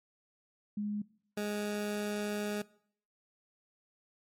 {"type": "tone pair in turn", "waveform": ["sine", "20% pulse"], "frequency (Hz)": [207.7, 207.7], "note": ["G#3", "G#3"], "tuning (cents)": [0, 0], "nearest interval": "unison", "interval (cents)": 0, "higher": "neither", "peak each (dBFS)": [-32, -28], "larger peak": "second", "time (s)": [[0.77, 1.02], [1.37, 2.62]], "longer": "second", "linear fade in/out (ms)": 5, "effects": ["noise-tail reverb RT60 0.6 s tail -21 dB re dry", "MP3 64 kbps"]}